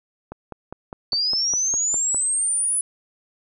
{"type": "click train", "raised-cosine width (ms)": 1, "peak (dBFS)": -19, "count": 10, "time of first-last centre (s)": [0.32, 2.146], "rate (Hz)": 4.93}
{"type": "linear sweep", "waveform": "sine", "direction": "up", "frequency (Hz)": [4479, 10040], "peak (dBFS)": -19, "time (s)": [1.12, 2.81], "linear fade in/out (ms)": 2}
{"effects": []}